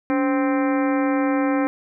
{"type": "harmonic tone with a mistuned harmonic", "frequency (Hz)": 261.3, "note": "C4", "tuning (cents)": -2, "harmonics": [1, 2, 3, 4, 5, 6, 7, 8, 9], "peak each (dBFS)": [-19, -25, -29, -31, -33, -35, -36, -37, -38], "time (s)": [0.1, 1.67], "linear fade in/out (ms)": 0, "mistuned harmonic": 1, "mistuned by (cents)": 140, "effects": []}